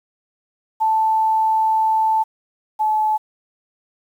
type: tone pair in turn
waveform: sine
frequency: 880 / 861.9 Hz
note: A5 / A5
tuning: 0 / -36 cents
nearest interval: unison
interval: 36 cents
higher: first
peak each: -14 / -15 dBFS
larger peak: first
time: 0.8-2.24 / 2.79-3.18 s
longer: first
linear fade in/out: 20 ms
effects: 8-bit